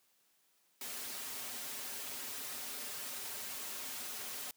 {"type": "noise with comb filter", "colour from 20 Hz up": "white", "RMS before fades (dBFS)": -43, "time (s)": [0.81, 4.51], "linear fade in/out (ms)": 2, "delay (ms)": 6, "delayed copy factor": -0.8, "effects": ["white hiss -73 dBFS RMS until 4.56 s", "high-pass 150 Hz 12 dB/octave"]}